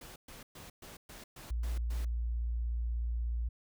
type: noise bursts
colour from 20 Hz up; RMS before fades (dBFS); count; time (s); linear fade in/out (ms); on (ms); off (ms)
pink; -50; 8; 0.01-2.05; 5; 150; 120
type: tone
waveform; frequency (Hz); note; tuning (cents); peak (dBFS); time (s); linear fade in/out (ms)
sine; 58.3; A#1; +1; -31; 1.5-3.49; 10
effects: none